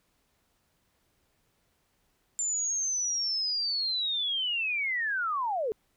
sine linear sweep, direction down, 7220 to 404.9 Hz, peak -27 dBFS, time 2.39-5.72 s, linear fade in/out 0 ms, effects pink hiss -72 dBFS RMS until 5.96 s

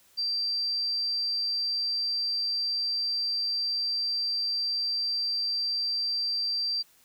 sine tone, 4699 Hz, D8, in tune, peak -26 dBFS, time 0.17-6.83 s, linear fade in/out 20 ms, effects white hiss -61 dBFS RMS until 7.04 s

